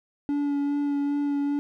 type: tone with vibrato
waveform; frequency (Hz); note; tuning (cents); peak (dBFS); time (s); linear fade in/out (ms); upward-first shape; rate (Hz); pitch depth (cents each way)
triangle; 286.1; D4; -45; -21; 0.29-1.59; 0; sine; 2.5; 14
effects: none